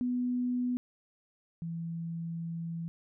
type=tone pair in turn; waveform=sine; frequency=247.6 / 166.62 Hz; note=B3 / E3; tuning=+5 / +19 cents; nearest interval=perfect fifth; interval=686 cents; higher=first; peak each=-28 / -34 dBFS; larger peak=first; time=0.01-0.77 / 1.62-2.88 s; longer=second; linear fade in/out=0 ms; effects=none